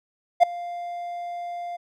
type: tone with ADSR envelope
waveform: triangle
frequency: 698.5 Hz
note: F5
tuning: in tune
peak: -6 dBFS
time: 0.4-1.77 s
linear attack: 31 ms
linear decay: 6 ms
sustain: -22 dB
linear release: 15 ms
effects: none